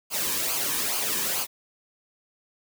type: noise with flanger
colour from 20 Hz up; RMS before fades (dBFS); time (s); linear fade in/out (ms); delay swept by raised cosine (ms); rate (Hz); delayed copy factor
white; -27; 0.1-1.47; 50; 0.53 to 1.49; 2.3; -0.6
effects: none